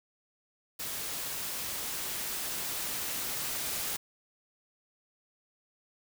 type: noise with level ramp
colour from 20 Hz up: white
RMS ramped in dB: -37 to -34 dBFS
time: 0.79-3.97 s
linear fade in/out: 10 ms
effects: none